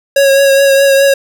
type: tone with vibrato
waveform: square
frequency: 550 Hz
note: C#5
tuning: 14 cents flat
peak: -6 dBFS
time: 0.16-1.14 s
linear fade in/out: 5 ms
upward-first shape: triangle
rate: 4.8 Hz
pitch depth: 26 cents each way
effects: none